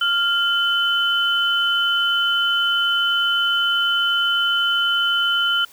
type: tone pair together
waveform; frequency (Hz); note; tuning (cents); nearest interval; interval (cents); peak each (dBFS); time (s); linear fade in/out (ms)
sine; 1396.9 / 3036; F6 / F#7; 0 / +44; octave + minor second; 1344; -19; 0.01-5.65; 5
effects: white hiss -48 dBFS RMS until 5.72 s